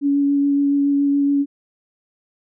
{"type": "tone with vibrato", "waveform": "sine", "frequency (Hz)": 282.5, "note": "C#4", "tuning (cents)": 33, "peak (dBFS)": -14, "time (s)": [0.01, 1.46], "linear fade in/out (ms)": 50, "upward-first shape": "sine", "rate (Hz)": 7.1, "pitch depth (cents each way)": 10, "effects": []}